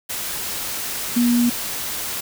sine tone in noise, 240 Hz, B3, 49 cents flat, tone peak -14 dBFS, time 1.16-1.5 s, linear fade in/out 10 ms, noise white, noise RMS -27 dBFS, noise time 0.09-2.21 s, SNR +10 dB, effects none

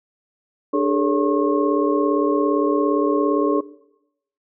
sine tone cluster, 295.3 / 407.4 / 444.9 / 563 / 1082 Hz, D4 / G#4 / A4 / C#5 / C#6, +10 / -33 / +19 / +27 / -42 cents, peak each -20 / -23 / -23 / -25 / -25 dBFS, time 0.73-3.61 s, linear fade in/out 10 ms, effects noise-tail reverb RT60 0.8 s tail -18 dB re dry

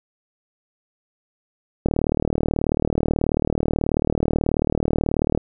click train, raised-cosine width 2 ms, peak -6 dBFS, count 136, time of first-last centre 1.86-5.376 s, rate 38.4 Hz, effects none

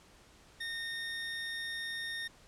25% pulse tone, 1838 Hz, A#6, 25 cents flat, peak -33 dBFS, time 0.6-2.28 s, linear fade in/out 10 ms, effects pink hiss -60 dBFS RMS until 2.47 s + low-pass 9000 Hz 12 dB/octave

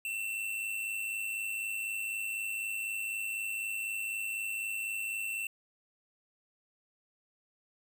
square tone with amplitude modulation, 2690 Hz, E7, 34 cents sharp, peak -32 dBFS, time 0.05-5.47 s, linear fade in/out 2 ms, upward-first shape sine, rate 104 Hz, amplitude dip 50%, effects 10-bit

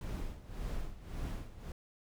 brown noise with tremolo, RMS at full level -37 dBFS, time 0.01-1.72 s, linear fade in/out 2 ms, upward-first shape sine, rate 1.8 Hz, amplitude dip 80%, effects none

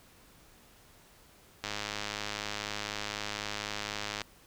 click train, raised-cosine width 0.2 ms, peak -17 dBFS, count 269, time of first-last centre 1.64-4.217 s, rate 104 Hz, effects pink hiss -59 dBFS RMS until 4.46 s

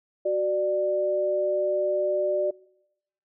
sine tone pair together, 372.6 / 593 Hz, F#4 / D5, +12 / +17 cents, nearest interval minor sixth, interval 805 cents, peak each -27 / -23 dBFS, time 0.25-2.51 s, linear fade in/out 10 ms, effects noise-tail reverb RT60 0.8 s tail -24 dB re dry

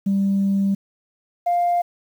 sine tone pair in turn, 196.9 / 700.1 Hz, G3 / F5, +8 / +4 cents, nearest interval octave + minor seventh, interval 2196 cents, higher second, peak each -15 dBFS, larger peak neither, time 0.06-0.75 / 1.46-1.82 s, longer first, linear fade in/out 10 ms, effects tanh soft clip ceiling -13 dBFS + 8-bit

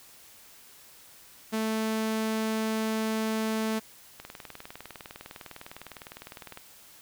sawtooth tone, 220 Hz, A3, in tune, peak -23 dBFS, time 1.52-3.8 s, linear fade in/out 20 ms
click train, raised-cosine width 0.3 ms, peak -25 dBFS, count 48, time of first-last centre 4.2-6.574 s, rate 19.8 Hz
effects white hiss -53 dBFS RMS until 7.01 s

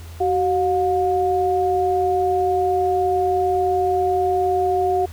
sine tone pair together, 377.3 / 716 Hz, F#4 / F5, +34 / +43 cents, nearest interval major seventh, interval 1109 cents, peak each -19 dBFS, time 0.2-5.06 s, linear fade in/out 10 ms, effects added 83 Hz sine -34 dBFS peak until 5.12 s + pink hiss -45 dBFS RMS until 5.12 s

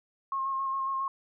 sine tone with vibrato, 1076 Hz, C6, 48 cents sharp, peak -28 dBFS, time 0.32-1.08 s, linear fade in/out 2 ms, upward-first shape square, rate 7.3 Hz, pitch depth 16 cents each way, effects none

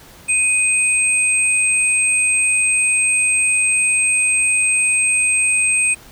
sine tone pair together, 2500 / 8399 Hz, D#7 / C9, +8 / +6 cents, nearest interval octave + major sixth, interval 2098 cents, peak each -16 dBFS, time 0.28-5.95 s, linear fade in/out 20 ms, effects pink hiss -43 dBFS RMS until 6.11 s

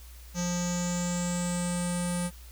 square tone with low-pass filter sweep, 176.3 Hz, F3, 17 cents sharp, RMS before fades -30 dBFS, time 0.34-2.31 s, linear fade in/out 50 ms, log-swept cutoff 6300 to 9600 Hz, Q 9.8, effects added 60 Hz sine -45 dBFS peak until 2.51 s + white hiss -54 dBFS RMS until 2.51 s

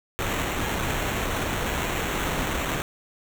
pink noise with sample-and-hold, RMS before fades -27 dBFS, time 0.19-2.82 s, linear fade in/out 0 ms, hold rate 4900 Hz, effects none

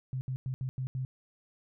sine tone bursts at uneven times, 130 Hz, C3, 11 cents flat, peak -31 dBFS, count 6, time 0.13-0.21 / 0.28-0.36 / 0.46-0.54 / 0.61-0.69 / 0.78-0.87 / 0.95-1.05 s, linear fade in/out 0 ms, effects none

